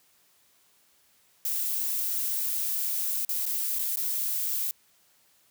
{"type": "noise with dropouts", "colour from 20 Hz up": "violet", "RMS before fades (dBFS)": -29, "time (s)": [1.45, 4.71], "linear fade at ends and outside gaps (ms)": 1, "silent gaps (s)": [[3.25, 3.291], [3.455, 3.463], [3.787, 3.792], [3.96, 3.971]], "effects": ["white hiss -64 dBFS RMS until 5.5 s", "high-pass 60 Hz 12 dB/octave"]}